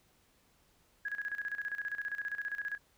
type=tone with tremolo; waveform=sine; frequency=1661.2 Hz; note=G#6; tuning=in tune; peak=-33 dBFS; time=1.05-2.78 s; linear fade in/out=5 ms; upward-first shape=square; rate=15 Hz; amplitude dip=75%; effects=pink hiss -69 dBFS RMS until 2.97 s